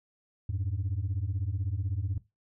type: beating tone pair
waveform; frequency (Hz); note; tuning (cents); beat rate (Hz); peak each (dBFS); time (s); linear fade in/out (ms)
sine; 88 / 104; F2 / G#2; +14 / +3; 16; -30; 0.49-2.18; 5
effects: noise-tail reverb RT60 0.2 s tail -18 dB re dry + tanh soft clip ceiling -25 dBFS